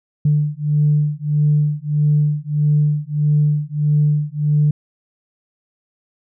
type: beating tone pair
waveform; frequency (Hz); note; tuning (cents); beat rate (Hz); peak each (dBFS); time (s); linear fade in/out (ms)
sine; 148.1 / 149.7; D3 / D3; +15 / +33; 1.6; -16; 0.25-4.71; 5
effects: tanh soft clip ceiling -6 dBFS